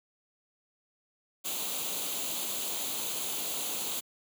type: noise with comb filter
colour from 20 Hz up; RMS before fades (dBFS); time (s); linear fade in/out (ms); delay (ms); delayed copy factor
white; -34; 1.44-4.01; 20; 0.28; +0.65
effects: high-pass 200 Hz 12 dB/octave